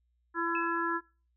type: harmonic tone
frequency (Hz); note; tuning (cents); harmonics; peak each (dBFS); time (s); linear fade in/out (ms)
336.6; E4; +36; 1 / 3 / 4 / 5; -34 / -34 / -34 / -34; 0.34-1.01; 50
type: tone with exponential decay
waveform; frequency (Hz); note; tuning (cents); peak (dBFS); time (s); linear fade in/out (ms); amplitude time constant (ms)
sine; 2606; E7; -20; -33; 0.55-0.9; 2; 74
effects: noise-tail reverb RT60 0.4 s tail -26 dB re dry + added 60 Hz sine -70 dBFS peak until 1.36 s